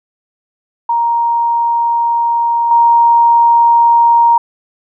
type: tone with level steps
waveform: sine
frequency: 936 Hz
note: A#5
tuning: 7 cents sharp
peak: -10 / -5 dBFS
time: 0.89-4.38 s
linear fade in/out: 5 ms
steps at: 2.71 s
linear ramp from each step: 2 ms
effects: none